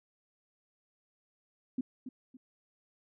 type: tone with echo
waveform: sine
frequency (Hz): 255.8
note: C4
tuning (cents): -39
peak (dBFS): -29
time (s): 1.78-1.81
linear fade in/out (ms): 5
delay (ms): 280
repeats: 2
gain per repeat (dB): -10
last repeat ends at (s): 2.37
effects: none